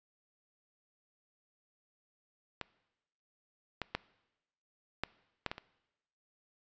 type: clicks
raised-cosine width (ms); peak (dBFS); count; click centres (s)
0.3; -21 / -19 / -16 / -16 / -17 / -21 / -28; 7; 2.613 / 3.817 / 3.95 / 5.036 / 5.463 / 5.515 / 5.581
effects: noise-tail reverb RT60 1.0 s tail -21 dB re dry + resampled to 16000 Hz

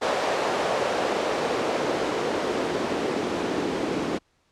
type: noise with band-pass filter sweep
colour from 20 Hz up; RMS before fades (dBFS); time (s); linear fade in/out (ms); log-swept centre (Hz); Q
white; -26; 0.01-4.19; 20; 590 to 300; 1.7
effects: pink hiss -67 dBFS RMS until 4.51 s + low-pass 7000 Hz 12 dB/octave

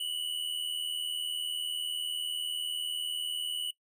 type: tone pair together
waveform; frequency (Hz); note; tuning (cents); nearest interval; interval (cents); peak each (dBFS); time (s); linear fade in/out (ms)
square; 2920 / 3000; F#7 / F#7; -24 / +23; unison; 47; -36 / -36; 0-3.71; 5
effects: noise-tail reverb RT60 0.1 s tail -19 dB re dry

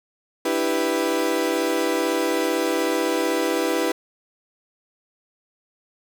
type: chord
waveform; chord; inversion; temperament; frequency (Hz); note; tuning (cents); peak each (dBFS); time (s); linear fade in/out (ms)
35% pulse; E minor seventh; third; equal; 293.7 / 329.6 / 392 / 493.9; D4 / E4 / G4 / B4; 0 / 0 / 0 / 0; -27 / -23 / -25 / -23; 0.45-3.92; 5
effects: none

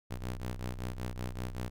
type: ring-modulated tone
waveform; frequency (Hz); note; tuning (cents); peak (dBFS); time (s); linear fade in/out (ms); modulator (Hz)
sawtooth; 61.74; B1; 0; -29; 0.1-1.7; 20; 33.5
effects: none

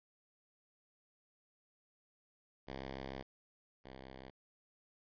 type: tone pair in turn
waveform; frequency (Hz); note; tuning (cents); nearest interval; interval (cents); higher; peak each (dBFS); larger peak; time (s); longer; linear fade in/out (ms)
5% pulse; 66.7 / 65.74; C2 / C2; +34 / +9; unison; 25; first; -32 / -39; first; 2.67-3.23 / 3.84-4.31; first; 20
effects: resampled to 11025 Hz + 12-bit

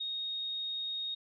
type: tone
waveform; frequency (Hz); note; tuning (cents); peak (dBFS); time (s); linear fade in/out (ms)
sine; 3729; A#7; 0; -34; 0-1.15; 10
effects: none

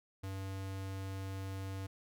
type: tone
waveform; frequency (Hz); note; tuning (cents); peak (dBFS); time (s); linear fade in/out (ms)
square; 96.4; G2; -28; -40; 0.23-1.87; 10
effects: none

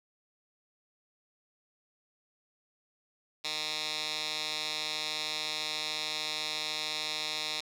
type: tone with band-pass filter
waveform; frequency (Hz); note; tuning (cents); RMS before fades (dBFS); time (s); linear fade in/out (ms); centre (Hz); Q
10% pulse; 153.7; D#3; -21; -35; 3.44-7.61; 10; 4100; 2.5
effects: 9-bit

